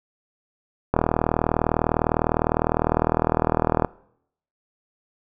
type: click train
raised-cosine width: 1 ms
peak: -4 dBFS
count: 117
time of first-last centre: 0.94-3.847 s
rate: 39.9 Hz
effects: noise-tail reverb RT60 0.7 s tail -22 dB re dry